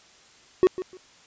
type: tone with echo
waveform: triangle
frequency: 370 Hz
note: F#4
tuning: in tune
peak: -11 dBFS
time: 0.63-0.67 s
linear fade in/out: 0 ms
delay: 150 ms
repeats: 2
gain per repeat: -14 dB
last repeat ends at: 0.97 s
effects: white hiss -54 dBFS RMS until 1.26 s + resampled to 16000 Hz